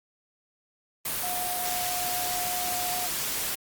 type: tone in noise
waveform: sine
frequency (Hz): 720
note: F#5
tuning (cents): -47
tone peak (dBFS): -32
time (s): 1.23-3.07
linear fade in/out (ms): 5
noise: white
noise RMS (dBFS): -30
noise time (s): 1.05-3.55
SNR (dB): -5
effects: Opus 32 kbps